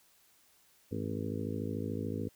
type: harmonic tone with a mistuned harmonic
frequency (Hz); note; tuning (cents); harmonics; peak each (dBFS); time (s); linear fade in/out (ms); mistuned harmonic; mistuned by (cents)
53.6; A1; -45; 2 / 3 / 4 / 5 / 6 / 7 / 8 / 9; -39 / -43 / -40 / -40 / -45 / -46 / -43 / -45; 0.91-2.29; 10; 2; -110
effects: white hiss -66 dBFS RMS until 2.35 s